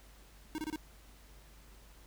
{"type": "tone bursts", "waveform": "square", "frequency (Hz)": 311.1, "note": "D#4", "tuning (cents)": 0, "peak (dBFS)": -36, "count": 4, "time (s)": [0.55, 0.759], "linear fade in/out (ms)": 0, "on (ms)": 32, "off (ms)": 27, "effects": ["added 50 Hz sine -56 dBFS peak until 2.06 s", "pink hiss -61 dBFS RMS until 2.06 s"]}